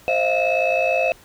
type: tone cluster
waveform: sine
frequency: 525 / 631 / 690 / 2597 Hz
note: C5 / D#5 / F5 / E7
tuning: +6 / +24 / -21 / -26 cents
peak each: -21 dBFS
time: 0.08-1.12 s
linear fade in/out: 0 ms
effects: tanh soft clip ceiling -11 dBFS + pink hiss -49 dBFS RMS until 1.24 s